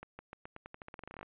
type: accelerating click train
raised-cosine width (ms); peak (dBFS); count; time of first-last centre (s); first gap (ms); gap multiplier
0.5; -30; 19; 0.03-1.23; 160; 0.88
effects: resampled to 8000 Hz